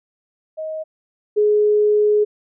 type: tone pair in turn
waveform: sine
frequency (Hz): 629 / 419.8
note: D#5 / G#4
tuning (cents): +19 / +19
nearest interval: perfect fifth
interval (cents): 700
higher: first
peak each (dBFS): -24 / -12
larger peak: second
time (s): 0.57-0.84 / 1.36-2.25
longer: second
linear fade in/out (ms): 20
effects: none